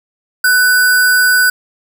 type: tone with sample-and-hold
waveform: sine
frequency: 1493 Hz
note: F#6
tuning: 15 cents sharp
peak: -7 dBFS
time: 0.44-1.5 s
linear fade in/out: 5 ms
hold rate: 6300 Hz
effects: none